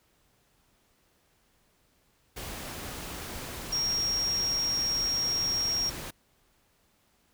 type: tone in noise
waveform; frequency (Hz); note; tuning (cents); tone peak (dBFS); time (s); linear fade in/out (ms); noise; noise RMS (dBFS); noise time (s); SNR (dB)
sine; 5588; F8; 0; -26; 3.72-5.9; 10; pink; -39; 2.36-6.11; +10
effects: pink hiss -68 dBFS RMS until 7.33 s